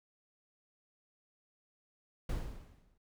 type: noise with exponential decay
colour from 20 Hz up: brown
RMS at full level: -33 dBFS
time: 2.29-2.98 s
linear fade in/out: 5 ms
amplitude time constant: 150 ms
effects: none